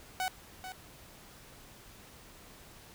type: tone with echo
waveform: sawtooth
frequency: 747 Hz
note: F#5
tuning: 16 cents sharp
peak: -27 dBFS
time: 0.2-0.28 s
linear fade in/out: 0 ms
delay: 440 ms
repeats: 1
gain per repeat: -10 dB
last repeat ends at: 0.72 s
effects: pink hiss -54 dBFS RMS until 2.94 s